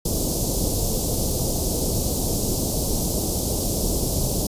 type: band-stop noise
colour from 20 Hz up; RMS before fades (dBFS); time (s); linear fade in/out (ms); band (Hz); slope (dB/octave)
pink; -23; 0.05-4.47; 5; 650 to 4900; 24
effects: resampled to 32000 Hz